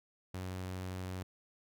sawtooth tone, 92.5 Hz, F#2, in tune, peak -35 dBFS, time 0.34-1.23 s, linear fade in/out 5 ms, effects none

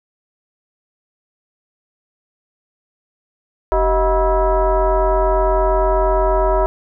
sine tone with frequency modulation, 293.7 Hz, D4, in tune, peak -12 dBFS, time 3.72-6.66 s, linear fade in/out 0 ms, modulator 338 Hz, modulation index 2.3, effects none

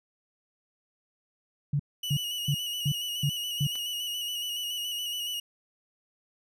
sine tone bursts, 143.7 Hz, D3, 37 cents flat, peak -23 dBFS, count 6, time 1.73-3.67 s, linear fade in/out 5 ms, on 65 ms, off 310 ms
40% pulse tone with vibrato, 2919 Hz, F#7, 24 cents flat, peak -30 dBFS, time 2.03-5.4 s, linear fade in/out 5 ms, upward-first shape square, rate 7.1 Hz, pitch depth 31 cents each way
clicks, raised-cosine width 0.2 ms, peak -29 dBFS, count 2, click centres 3.754 / 3.758 s
effects none

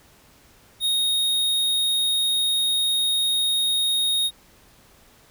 square tone, 3729 Hz, A#7, in tune, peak -20 dBFS, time 0.8-4.31 s, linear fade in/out 50 ms, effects pink hiss -54 dBFS RMS until 5.3 s

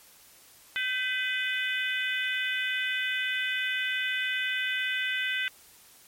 harmonic tone with a mistuned harmonic, 501 Hz, B4, 25 cents sharp, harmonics 3 / 4 / 5 / 6 / 7, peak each -31 / -32 / -34 / -35 / -37 dBFS, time 0.76-5.48 s, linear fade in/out 0 ms, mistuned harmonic 3, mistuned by +44 cents, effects white hiss -55 dBFS RMS until 6.07 s + MP3 64 kbps

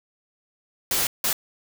white noise bursts at uneven times, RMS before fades -23 dBFS, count 2, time 0.91-1.07 / 1.24-1.33 s, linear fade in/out 2 ms, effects none

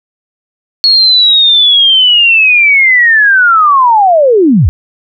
sine linear sweep, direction down, 4348 to 59.1 Hz, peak -3 dBFS, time 0.84-4.69 s, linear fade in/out 0 ms, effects none

